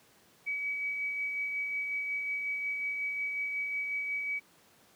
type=tone with tremolo; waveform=sine; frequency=2276 Hz; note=C#7; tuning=45 cents sharp; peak=-30 dBFS; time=0.46-4.4 s; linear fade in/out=20 ms; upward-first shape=sine; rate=5.5 Hz; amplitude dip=30%; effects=pink hiss -62 dBFS RMS until 4.95 s + high-pass 150 Hz 12 dB/octave